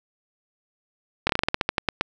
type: slowing click train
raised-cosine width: 0.3 ms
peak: -4 dBFS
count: 13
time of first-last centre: 1.27-2.01 s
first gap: 24 ms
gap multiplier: 1.16
effects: none